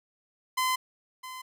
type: tone with echo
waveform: sawtooth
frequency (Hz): 1026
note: C6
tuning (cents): -34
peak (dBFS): -21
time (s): 0.57-0.76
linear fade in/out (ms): 10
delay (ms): 660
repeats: 1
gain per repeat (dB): -14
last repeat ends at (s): 1.42
effects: none